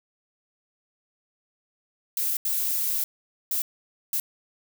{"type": "noise bursts at uneven times", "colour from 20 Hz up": "violet", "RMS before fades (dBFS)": -26, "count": 4, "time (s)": [[2.17, 2.37], [2.45, 3.04], [3.51, 3.62], [4.13, 4.2]], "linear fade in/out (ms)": 2, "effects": []}